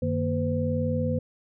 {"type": "tone cluster", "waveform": "sine", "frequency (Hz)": [93.7, 154, 234.2, 509], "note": ["F#2", "D#3", "A#3", "C5"], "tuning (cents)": [22, -17, 8, -48], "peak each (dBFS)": -29, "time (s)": [0.02, 1.19], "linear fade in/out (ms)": 5, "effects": []}